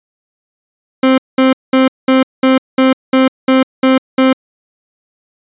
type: tone bursts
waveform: 30% pulse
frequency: 262.1 Hz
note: C4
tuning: 3 cents sharp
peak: -4 dBFS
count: 10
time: 1.03-4.33 s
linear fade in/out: 5 ms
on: 150 ms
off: 200 ms
effects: resampled to 8000 Hz